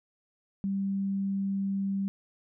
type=tone; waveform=sine; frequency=196 Hz; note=G3; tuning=in tune; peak=-27 dBFS; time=0.64-2.08 s; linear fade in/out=0 ms; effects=none